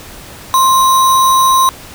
sine tone with sample-and-hold, 1053 Hz, C6, 11 cents sharp, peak -6 dBFS, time 0.54-1.69 s, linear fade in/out 0 ms, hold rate 4900 Hz, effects pink hiss -33 dBFS RMS until 1.94 s

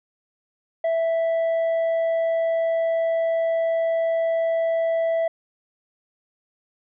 triangle tone with tanh clipping, 659.3 Hz, E5, in tune, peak -20 dBFS, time 0.84-5.28 s, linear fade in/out 5 ms, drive 8 dB, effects none

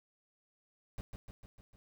brown noise with echo, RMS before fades -40 dBFS, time 0.98-1.01 s, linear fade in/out 0 ms, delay 150 ms, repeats 5, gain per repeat -4 dB, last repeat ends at 1.76 s, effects none

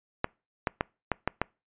clicks, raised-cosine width 0.5 ms, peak -10 dBFS, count 6, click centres 0.244 / 0.672 / 0.809 / 1.117 / 1.276 / 1.416 s, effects noise-tail reverb RT60 0.3 s tail -26 dB re dry + resampled to 8000 Hz

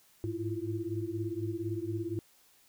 sine tone cluster, 103.7 / 107.8 / 329.6 / 347.1 Hz, G#2 / A2 / E4 / F4, -2 / -35 / 0 / -11 cents, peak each -39 / -40 / -37 / -37 dBFS, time 0.24-2.19 s, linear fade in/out 0 ms, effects white hiss -64 dBFS RMS until 2.68 s

